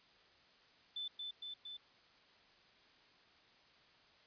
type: tone with echo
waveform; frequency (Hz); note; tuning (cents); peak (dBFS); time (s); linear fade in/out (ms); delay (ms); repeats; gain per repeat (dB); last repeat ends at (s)
sine; 3520; A7; 0; -40; 0.96-1.08; 5; 230; 3; -2; 1.77
effects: white hiss -66 dBFS RMS until 4.26 s + resampled to 11025 Hz